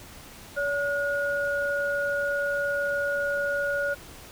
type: tone pair together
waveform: sine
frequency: 569 / 1441.7 Hz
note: C#5 / F#6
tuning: +45 / -45 cents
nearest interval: octave + major third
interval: 1610 cents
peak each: -27 / -27 dBFS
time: 0.56-3.95 s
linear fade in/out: 20 ms
effects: pink hiss -46 dBFS RMS until 4.31 s